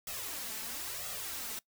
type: noise with flanger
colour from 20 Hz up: white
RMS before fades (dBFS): -40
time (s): 0.07-1.59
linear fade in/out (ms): 2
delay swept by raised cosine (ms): 1.5 to 4.6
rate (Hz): 1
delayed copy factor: +0.75
effects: noise-tail reverb RT60 0.1 s tail -21 dB re dry